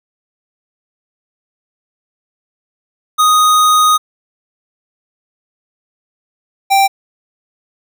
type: tone pair in turn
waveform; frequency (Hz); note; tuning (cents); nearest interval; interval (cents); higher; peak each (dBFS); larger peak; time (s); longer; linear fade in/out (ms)
square; 1244.5 / 784; D#6 / G5; 0 / 0; minor sixth; 800; first; -8; neither; 3.18-3.98 / 6.7-6.88; first; 20
effects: none